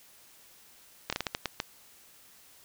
slowing click train, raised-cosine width 0.2 ms, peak -12 dBFS, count 8, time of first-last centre 1.1-1.601 s, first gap 26 ms, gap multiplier 1.33, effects white hiss -57 dBFS RMS until 2.64 s

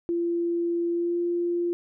sine tone with pitch glide, 342.1 to 346.7 Hz, F4 to F4, -36 to -13 cents, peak -23 dBFS, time 0.09-1.73 s, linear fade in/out 0 ms, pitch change +23 cents, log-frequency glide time 0.9-1.19 s, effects none

